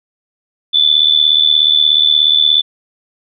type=tone with amplitude modulation; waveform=sine; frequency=3498 Hz; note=A7; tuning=11 cents flat; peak=-4 dBFS; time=0.73-2.62 s; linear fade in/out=20 ms; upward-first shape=sine; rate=76.8 Hz; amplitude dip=80%; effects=none